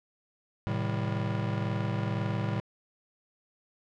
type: chord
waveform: square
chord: A half-diminished seventh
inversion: none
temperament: just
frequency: 110 / 132 / 158.4 / 198 Hz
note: A2 / C3 / Eb3 / G3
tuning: 0 / +16 / +31 / +18 cents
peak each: -32 / -37 / -37 / -36 dBFS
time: 0.67-2.6 s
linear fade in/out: 0 ms
effects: low-pass 3000 Hz 12 dB/octave